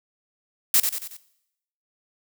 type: noise with echo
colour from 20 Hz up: blue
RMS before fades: -17 dBFS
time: 0.74-0.8 s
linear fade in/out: 2 ms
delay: 92 ms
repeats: 4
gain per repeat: -6 dB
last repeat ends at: 1.168 s
effects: noise-tail reverb RT60 0.8 s tail -18 dB re dry